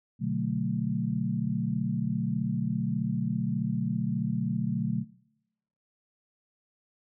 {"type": "chord", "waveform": "sine", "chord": "B minor seventh", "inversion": "none", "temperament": "equal", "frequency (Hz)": [123.47, 146.83, 185, 220], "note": ["B2", "D3", "F#3", "A3"], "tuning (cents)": [0, 0, 0, 0], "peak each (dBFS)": [-33, -33, -31, -32], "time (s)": [0.19, 5.05], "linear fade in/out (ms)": 50, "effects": ["noise-tail reverb RT60 0.9 s tail -24 dB re dry"]}